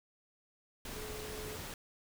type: tone in noise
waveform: sine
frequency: 427.2 Hz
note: G#4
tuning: 49 cents sharp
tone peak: -45 dBFS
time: 0.96-1.56 s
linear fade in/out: 2 ms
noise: pink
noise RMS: -44 dBFS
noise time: 0.85-1.74 s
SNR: -4 dB
effects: none